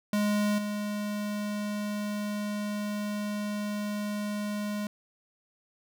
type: tone with level steps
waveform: square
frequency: 207.7 Hz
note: G#3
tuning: in tune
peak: -25 / -31 dBFS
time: 0.13-4.87 s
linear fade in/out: 2 ms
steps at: 0.58 s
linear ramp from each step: 5 ms
effects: none